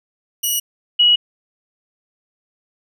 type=tone pair in turn; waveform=10% pulse / sine; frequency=2914 / 2914 Hz; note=F#7 / F#7; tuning=-27 / -27 cents; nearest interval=unison; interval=0 cents; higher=neither; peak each=-9 dBFS; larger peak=neither; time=0.43-0.6 / 0.99-1.16 s; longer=neither; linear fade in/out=10 ms; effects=none